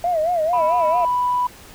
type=tone with vibrato; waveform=sine; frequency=666 Hz; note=E5; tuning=18 cents sharp; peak=-16 dBFS; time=0.04-1.05 s; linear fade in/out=2 ms; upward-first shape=sine; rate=4.5 Hz; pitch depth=140 cents each way
type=tone; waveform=sine; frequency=987.8 Hz; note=B5; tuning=in tune; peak=-16 dBFS; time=0.53-1.47 s; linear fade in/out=5 ms
effects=tanh soft clip ceiling -10 dBFS + pink hiss -43 dBFS RMS until 1.74 s